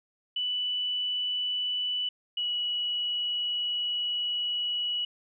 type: tone pair in turn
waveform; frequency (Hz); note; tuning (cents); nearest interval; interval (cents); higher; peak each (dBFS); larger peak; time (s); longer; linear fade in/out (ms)
sine; 2974 / 2930; F#7 / F#7; +8 / -18; unison; 26; first; -27; neither; 0.36-2.09 / 2.37-5.05; second; 5
effects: none